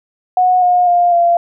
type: tone with pitch steps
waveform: sine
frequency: 732 / 717.3 / 703 / 688.9 Hz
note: F#5 / F5 / F5 / F5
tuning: -19 / +46 / +11 / -24 cents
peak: -8 dBFS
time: 0.37-1.37 s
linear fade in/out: 2 ms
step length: 250 ms
effects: none